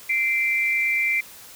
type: tone pair together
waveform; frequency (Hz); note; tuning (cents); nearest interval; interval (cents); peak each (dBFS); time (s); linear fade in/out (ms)
sine; 2078 / 2349; C7 / D7; -12 / 0; major second; 212; -22 / -22; 0.09-1.21; 10
effects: white hiss -44 dBFS RMS until 1.55 s